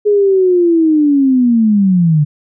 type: linear sweep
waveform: sine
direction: down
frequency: 420 to 144.1 Hz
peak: -7 dBFS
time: 0.05-2.25 s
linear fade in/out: 20 ms
effects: none